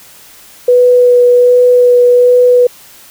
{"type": "tone with vibrato", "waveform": "sine", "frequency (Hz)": 492, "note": "B4", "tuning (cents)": -7, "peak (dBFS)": -3, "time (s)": [0.68, 2.67], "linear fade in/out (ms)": 5, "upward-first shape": "sine", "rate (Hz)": 1.3, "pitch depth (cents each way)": 10, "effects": ["white hiss -38 dBFS RMS until 3.1 s"]}